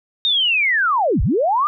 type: linear two-way sweep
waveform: sine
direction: down then up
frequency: 3729 to 30.36 to 1236 Hz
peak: -14 dBFS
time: 0.25-1.67 s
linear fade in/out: 0 ms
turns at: 1.22 s
effects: none